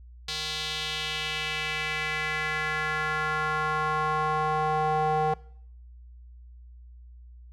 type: tone with band-pass filter sweep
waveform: square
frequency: 154.6 Hz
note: D#3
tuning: 11 cents flat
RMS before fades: -28 dBFS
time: 0.28-5.34 s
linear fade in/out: 5 ms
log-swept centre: 4100 to 710 Hz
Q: 2.5
effects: noise-tail reverb RT60 0.6 s tail -21 dB re dry + added 60 Hz sine -45 dBFS peak until 7.52 s